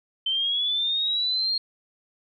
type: linear sweep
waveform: sine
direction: up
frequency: 3082 to 4256 Hz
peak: -22 dBFS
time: 0.26-1.58 s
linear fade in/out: 5 ms
effects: none